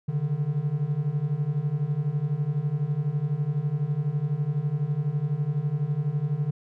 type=beating tone pair; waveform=triangle; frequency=139.5 / 151.5 Hz; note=C#3 / D#3; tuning=+11 / -46 cents; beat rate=12 Hz; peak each=-26 / -24 dBFS; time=0.08-6.51 s; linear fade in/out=10 ms; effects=none